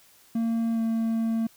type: tone with pitch glide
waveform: triangle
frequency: 228.6 to 226 Hz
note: A#3 to A3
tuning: -34 to +47 cents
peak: -21 dBFS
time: 0.35-1.47 s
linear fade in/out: 5 ms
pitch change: -19 cents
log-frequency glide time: 0.73-0.79 s
effects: white hiss -57 dBFS RMS until 1.56 s